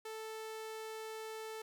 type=tone; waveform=sawtooth; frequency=440 Hz; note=A4; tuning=in tune; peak=-39 dBFS; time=0.05-1.62 s; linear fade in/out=5 ms; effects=none

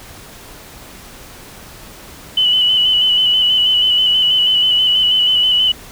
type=tone with vibrato; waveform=sine; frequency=2989 Hz; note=F#7; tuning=17 cents sharp; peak=-10 dBFS; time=2.37-5.72 s; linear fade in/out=5 ms; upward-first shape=square; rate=6.2 Hz; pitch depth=27 cents each way; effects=pink hiss -37 dBFS RMS until 5.91 s

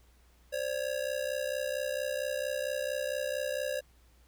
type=ring-modulated tone; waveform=square; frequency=554.4 Hz; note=C#5; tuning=in tune; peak=-29 dBFS; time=0.52-3.81 s; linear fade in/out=20 ms; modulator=32.2 Hz; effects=added 60 Hz sine -60 dBFS peak until 4.27 s + pink hiss -67 dBFS RMS until 4.27 s

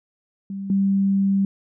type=tone pair in turn; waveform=sine; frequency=196 / 196 Hz; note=G3 / G3; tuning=0 / 0 cents; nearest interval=unison; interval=0 cents; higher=neither; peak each=-27 / -16 dBFS; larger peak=second; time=0.5-0.7 / 0.7-1.45 s; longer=second; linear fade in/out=2 ms; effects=none

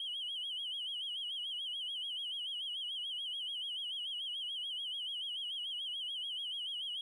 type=tone with vibrato; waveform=sine; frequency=3095 Hz; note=G7; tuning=23 cents flat; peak=-36 dBFS; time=0-7.01 s; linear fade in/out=2 ms; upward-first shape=sine; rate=6.9 Hz; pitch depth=120 cents each way; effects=tanh soft clip ceiling -34 dBFS + 12-bit

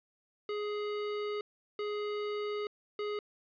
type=tone bursts at uneven times; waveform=square; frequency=416.9 Hz; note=G#4; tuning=7 cents sharp; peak=-34 dBFS; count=3; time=0.49-1.41 / 1.79-2.67 / 2.99-3.19 s; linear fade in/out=2 ms; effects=resampled to 11025 Hz + 11-bit

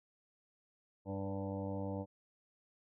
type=harmonic tone with a mistuned harmonic; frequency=98 Hz; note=G2; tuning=in tune; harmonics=1 / 2 / 3 / 5 / 6 / 7 / 8 / 9 / 10; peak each=-42 / -43 / -44 / -45 / -46 / -56 / -54 / -51 / -62 dBFS; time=1.05-2.06 s; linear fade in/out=50 ms; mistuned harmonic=6; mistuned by=-19 cents; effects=none

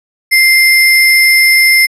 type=tone with sample-and-hold; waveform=sine; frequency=2093 Hz; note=C7; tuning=in tune; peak=-4 dBFS; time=0.31-1.87 s; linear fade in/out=20 ms; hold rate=7350 Hz; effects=resampled to 32000 Hz

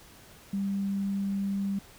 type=tone; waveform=sine; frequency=197.6 Hz; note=G3; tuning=14 cents sharp; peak=-27 dBFS; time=0.53-1.79 s; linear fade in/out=5 ms; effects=pink hiss -53 dBFS RMS until 1.98 s

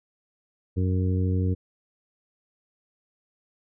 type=harmonic tone; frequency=92.5 Hz; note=F#2; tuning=in tune; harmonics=1 / 2 / 3 / 4 / 5; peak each=-22 / -30 / -32 / -37 / -36 dBFS; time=0.76-1.55 s; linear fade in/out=20 ms; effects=none

